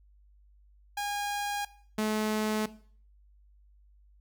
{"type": "tone pair in turn", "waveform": "sawtooth", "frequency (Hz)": [817, 215.2], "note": ["G#5", "A3"], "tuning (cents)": [-29, -38], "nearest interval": "octave + major seventh", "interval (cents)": 2309, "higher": "first", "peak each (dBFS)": [-27, -23], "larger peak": "second", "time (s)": [[0.97, 1.65], [1.98, 2.66]], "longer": "neither", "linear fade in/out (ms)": 5, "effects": ["noise-tail reverb RT60 0.5 s tail -17 dB re dry", "added 50 Hz sine -57 dBFS peak until 4.2 s"]}